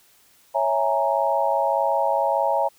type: chord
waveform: sine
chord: A# half-diminished seventh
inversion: first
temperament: equal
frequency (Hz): 554.4 / 659.3 / 830.6 / 932.3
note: C#5 / E5 / G#5 / A#5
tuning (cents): 0 / 0 / 0 / 0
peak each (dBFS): -24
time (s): 0.54-2.69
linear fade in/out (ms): 20
effects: white hiss -57 dBFS RMS until 2.78 s